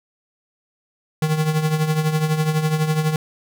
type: tone with tremolo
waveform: square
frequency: 155.56 Hz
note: D#3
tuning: in tune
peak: -15 dBFS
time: 1.22-3.16 s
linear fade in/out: 2 ms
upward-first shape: triangle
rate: 12 Hz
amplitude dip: 70%
effects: none